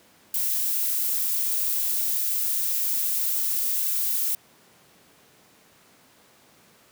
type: noise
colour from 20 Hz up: violet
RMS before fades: -25 dBFS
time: 0.34-4.35 s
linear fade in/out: 2 ms
effects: pink hiss -56 dBFS RMS until 6.91 s + high-pass 150 Hz 12 dB/octave